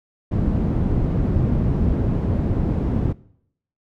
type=low-pass noise; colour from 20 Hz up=white; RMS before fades=-20 dBFS; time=0.31-3.13 s; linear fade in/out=10 ms; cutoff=180 Hz; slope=12 dB/octave; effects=noise-tail reverb RT60 0.7 s tail -21 dB re dry